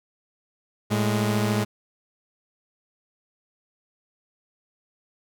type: tone pair together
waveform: sawtooth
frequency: 110.79 / 207.7 Hz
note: A2 / G#3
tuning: +12 / 0 cents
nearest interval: major seventh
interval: 1088 cents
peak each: -20 dBFS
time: 0.9-1.65 s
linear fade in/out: 20 ms
effects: none